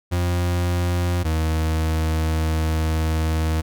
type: tone pair in turn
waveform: 40% pulse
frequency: 88 / 79.49 Hz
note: F2 / D#2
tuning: +14 / +38 cents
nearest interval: major second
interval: 176 cents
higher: first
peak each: -18 dBFS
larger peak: neither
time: 0.11-1.24 / 1.24-3.62 s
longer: second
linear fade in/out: 20 ms
effects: none